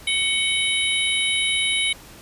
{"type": "tone cluster", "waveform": "sine", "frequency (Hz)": [2231, 3041, 3798, 10160], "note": ["C#7", "F#7", "A#7", "D#9"], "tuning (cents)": [11, 47, 32, 35], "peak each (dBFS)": [-23, -24, -25, -28], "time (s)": [0.07, 1.93], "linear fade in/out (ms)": 5, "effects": ["pink hiss -44 dBFS RMS until 2.21 s", "resampled to 32000 Hz"]}